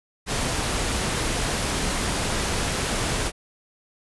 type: noise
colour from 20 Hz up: pink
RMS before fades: -25 dBFS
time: 0.26-3.32 s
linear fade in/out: 50 ms
effects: resampled to 24000 Hz